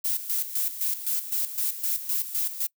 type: noise with tremolo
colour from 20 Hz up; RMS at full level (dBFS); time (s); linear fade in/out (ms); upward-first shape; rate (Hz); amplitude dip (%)
violet; -26; 0.04-2.67; 10; square; 3.9; 70
effects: noise-tail reverb RT60 0.1 s tail -24 dB re dry